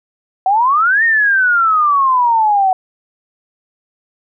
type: exponential two-way sweep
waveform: sine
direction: up then down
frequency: 740 to 1864.7 to 740 Hz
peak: -9 dBFS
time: 0.46-2.73 s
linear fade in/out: 2 ms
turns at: 1.04 s
effects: none